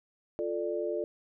sine chord, D minor, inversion first, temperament equal with one note detuned, 349.2 / 440 / 590 Hz, F4 / A4 / D5, 0 / 0 / +8 cents, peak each -34 dBFS, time 0.39-1.04 s, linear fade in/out 0 ms, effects none

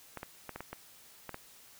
clicks, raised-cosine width 0.5 ms, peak -25 dBFS, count 8, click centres 0.173 / 0.231 / 0.493 / 0.56 / 0.606 / 0.73 / 1.293 / 1.344 s, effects white hiss -57 dBFS RMS until 1.79 s

